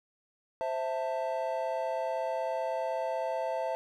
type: chord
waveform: triangle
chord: A minor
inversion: first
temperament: equal with one note detuned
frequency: 523.3 / 659.3 / 888.7 Hz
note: C5 / E5 / A5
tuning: 0 / 0 / +17 cents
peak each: -33 / -31 / -34 dBFS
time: 0.61-3.75 s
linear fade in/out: 0 ms
effects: none